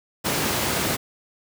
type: high-pass noise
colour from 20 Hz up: pink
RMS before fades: -24 dBFS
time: 0.24-0.97 s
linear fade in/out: 20 ms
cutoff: 110 Hz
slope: 12 dB/octave
effects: none